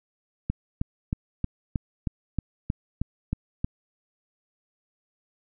click train, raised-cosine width 5 ms, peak -13 dBFS, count 11, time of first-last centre 0.5-3.645 s, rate 3.18 Hz, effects none

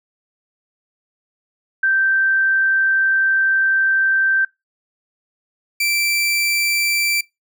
sine / sawtooth tone pair in turn, 1562 / 2340 Hz, G6 / D7, -7 / -7 cents, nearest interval perfect fifth, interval 700 cents, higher second, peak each -13 / -13 dBFS, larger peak neither, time 1.83-4.45 / 5.8-7.21 s, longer first, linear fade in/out 5 ms, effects noise-tail reverb RT60 0.2 s tail -23 dB re dry

